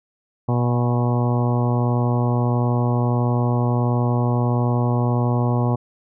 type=harmonic tone with a mistuned harmonic; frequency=121.5 Hz; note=B2; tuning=28 cents flat; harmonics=1 / 2 / 3 / 4 / 5 / 6 / 7 / 8 / 9; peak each=-18 / -24 / -29 / -30 / -31 / -32 / -31 / -33 / -34 dBFS; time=0.48-5.76 s; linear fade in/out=10 ms; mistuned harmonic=7; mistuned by=-25 cents; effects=none